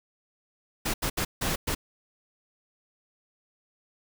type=noise bursts at uneven times; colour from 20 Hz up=pink; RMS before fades=-28 dBFS; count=5; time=0.85-0.94 / 1.02-1.1 / 1.17-1.25 / 1.41-1.56 / 1.67-1.75 s; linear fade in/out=10 ms; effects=none